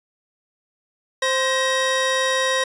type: tone pair together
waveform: 25% pulse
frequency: 523.3 / 1892.5 Hz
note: C5 / A#6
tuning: 0 / +26 cents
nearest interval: octave + minor seventh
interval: 2226 cents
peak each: -17 / -18 dBFS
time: 1.22-2.64 s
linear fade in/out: 5 ms
effects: resampled to 22050 Hz